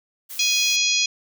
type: noise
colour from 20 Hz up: blue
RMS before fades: -35 dBFS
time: 0.29-0.77 s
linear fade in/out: 20 ms
type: harmonic tone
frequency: 830.6 Hz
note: G#5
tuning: in tune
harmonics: 3 / 4 / 5 / 6 / 7 / 8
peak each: -23 / -24 / -25 / -26 / -26 / -27 dBFS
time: 0.39-1.06 s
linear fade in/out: 5 ms
effects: none